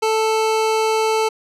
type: tone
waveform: 25% pulse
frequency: 440 Hz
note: A4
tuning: in tune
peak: -12 dBFS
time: 0.02-1.29 s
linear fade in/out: 10 ms
effects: low-pass 9000 Hz 12 dB/octave